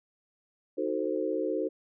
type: chord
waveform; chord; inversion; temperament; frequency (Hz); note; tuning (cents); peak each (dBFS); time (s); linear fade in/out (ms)
sine; D# diminished seventh; none; equal with one note detuned; 311.1 / 370 / 446.4 / 523.3; D#4 / F#4 / A4 / C5; 0 / 0 / +25 / 0; -33; 0.77-1.69; 20
effects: none